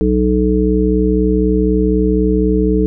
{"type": "harmonic tone", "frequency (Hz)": 62, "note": "B1", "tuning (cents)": 7, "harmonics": [1, 3, 5, 7], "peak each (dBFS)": [-16, -16, -16, -16], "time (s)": [0.01, 2.86], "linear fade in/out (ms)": 0, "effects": []}